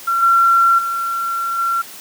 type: tone with level steps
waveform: sine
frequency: 1364 Hz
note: F6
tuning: 41 cents flat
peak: -14 / -9 / -18 / -15 dBFS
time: 0.07-1.82 s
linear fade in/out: 10 ms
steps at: 0.22 / 0.78 / 1.58 s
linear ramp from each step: 10 ms
effects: white hiss -36 dBFS RMS until 2 s + high-pass 150 Hz 12 dB/octave